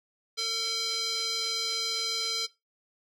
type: tone with band-pass filter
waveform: square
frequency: 451.9 Hz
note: A4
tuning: 46 cents sharp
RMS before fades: -31 dBFS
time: 0.37-2.47 s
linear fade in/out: 20 ms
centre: 4500 Hz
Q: 3.3
effects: noise-tail reverb RT60 0.2 s tail -18 dB re dry